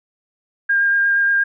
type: tone with vibrato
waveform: sine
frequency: 1609 Hz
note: G6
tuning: 45 cents sharp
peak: -13 dBFS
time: 0.69-1.44 s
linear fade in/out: 10 ms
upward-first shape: sine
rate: 8.5 Hz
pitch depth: 10 cents each way
effects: none